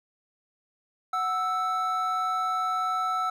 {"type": "tone pair together", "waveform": "triangle", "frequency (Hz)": [740, 1318.5], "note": ["F#5", "E6"], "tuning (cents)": [0, 0], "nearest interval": "minor seventh", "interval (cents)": 1000, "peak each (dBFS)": [-29, -24], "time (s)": [1.13, 3.3], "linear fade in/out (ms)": 5, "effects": []}